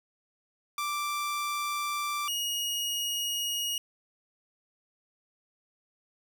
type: tone pair in turn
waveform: sawtooth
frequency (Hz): 1174.7 / 2879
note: D6 / F#7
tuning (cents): 0 / -48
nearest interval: octave + major third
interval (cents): 1552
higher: second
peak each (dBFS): -26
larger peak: neither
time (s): 0.78-2.28 / 2.28-3.78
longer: neither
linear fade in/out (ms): 2
effects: none

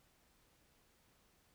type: silence
effects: pink hiss -72 dBFS RMS until 1.54 s

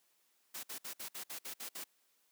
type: noise bursts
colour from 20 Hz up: white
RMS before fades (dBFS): -44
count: 9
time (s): 0.54-1.842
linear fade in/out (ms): 10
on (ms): 94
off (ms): 57
effects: white hiss -74 dBFS RMS until 2.31 s + high-pass 200 Hz 12 dB/octave

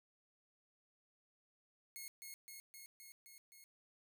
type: tone with echo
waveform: 5% pulse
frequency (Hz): 2168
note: C#7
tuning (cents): -39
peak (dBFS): -37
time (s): 1.96-2.08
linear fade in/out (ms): 0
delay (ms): 260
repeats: 6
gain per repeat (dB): -2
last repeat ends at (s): 3.64
effects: none

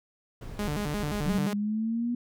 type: noise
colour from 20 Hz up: brown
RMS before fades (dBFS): -38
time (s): 0.41-1.39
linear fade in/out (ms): 5
type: tone with vibrato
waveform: sawtooth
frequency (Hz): 175.1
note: F3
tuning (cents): +5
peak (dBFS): -25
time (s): 0.59-1.53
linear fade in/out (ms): 0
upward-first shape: square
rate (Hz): 5.7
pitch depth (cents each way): 290
type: linear sweep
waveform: sine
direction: up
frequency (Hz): 184.3 to 243.1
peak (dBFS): -26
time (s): 1.26-2.15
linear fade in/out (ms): 5
effects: none

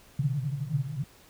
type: band-pass noise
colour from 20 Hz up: pink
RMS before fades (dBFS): -30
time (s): 0.19-1.04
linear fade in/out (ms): 5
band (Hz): 130 to 150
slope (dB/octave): 96
effects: pink hiss -56 dBFS RMS until 1.29 s

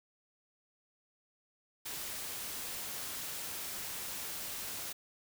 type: noise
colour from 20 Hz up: white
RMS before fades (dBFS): -41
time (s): 1.85-4.93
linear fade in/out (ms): 10
effects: none

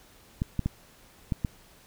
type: clicks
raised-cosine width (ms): 5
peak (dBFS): -14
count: 5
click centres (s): 0.419 / 0.593 / 0.66 / 1.322 / 1.448
effects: pink hiss -56 dBFS RMS until 1.86 s

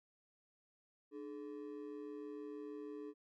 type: ring-modulated tone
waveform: triangle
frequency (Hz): 362.3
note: F#4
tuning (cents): -36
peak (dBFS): -40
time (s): 1.11-3.14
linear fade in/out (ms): 50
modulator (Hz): 63.2
effects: none

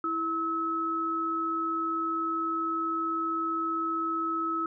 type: tone pair together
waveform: sine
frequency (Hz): 327.9 / 1292.4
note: E4 / E6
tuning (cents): -9 / -35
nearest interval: 2 octaves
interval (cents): 2374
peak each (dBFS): -33 / -28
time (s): 0.04-4.66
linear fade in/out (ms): 2
effects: none

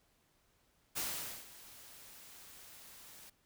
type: noise with ADSR envelope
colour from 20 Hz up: white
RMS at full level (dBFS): -37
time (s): 0.95-3.3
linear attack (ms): 26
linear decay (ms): 470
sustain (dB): -18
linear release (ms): 8
effects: pink hiss -73 dBFS RMS until 3.45 s

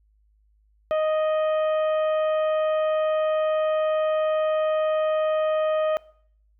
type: harmonic tone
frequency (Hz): 622.3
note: D#5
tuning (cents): 0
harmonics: 1 / 2 / 3 / 4 / 5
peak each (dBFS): -20 / -31 / -40 / -43 / -44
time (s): 0.91-5.97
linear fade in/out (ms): 0
effects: noise-tail reverb RT60 0.6 s tail -22 dB re dry + added 52 Hz sine -59 dBFS peak until 6.59 s

